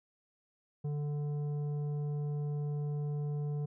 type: tone with tanh clipping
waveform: triangle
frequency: 146.83 Hz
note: D3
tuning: in tune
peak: -34 dBFS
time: 0.84-3.66 s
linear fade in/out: 10 ms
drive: 13 dB
effects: none